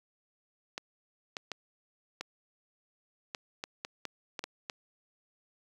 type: clicks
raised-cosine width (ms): 0.2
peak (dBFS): -19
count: 11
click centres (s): 0.779 / 1.368 / 1.517 / 2.21 / 3.348 / 3.639 / 3.849 / 4.053 / 4.392 / 4.44 / 4.698
effects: high-pass 200 Hz 12 dB/octave + 9-bit